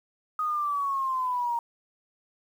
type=exponential sweep; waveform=sine; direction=down; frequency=1253 to 932.3 Hz; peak=-25 dBFS; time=0.39-1.59 s; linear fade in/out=2 ms; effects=9-bit